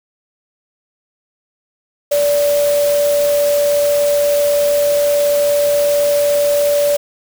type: tone in noise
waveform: sine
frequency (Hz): 579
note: D5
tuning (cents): -25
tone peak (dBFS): -11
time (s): 2.11-6.97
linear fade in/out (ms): 10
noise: white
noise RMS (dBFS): -25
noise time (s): 2.11-6.97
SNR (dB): +11
effects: none